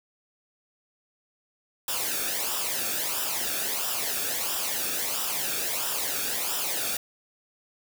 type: noise with flanger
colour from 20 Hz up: white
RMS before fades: -29 dBFS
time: 1.88-6.97 s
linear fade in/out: 2 ms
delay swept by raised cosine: 0.46 to 1.01 ms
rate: 1.5 Hz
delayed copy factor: -0.65
effects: none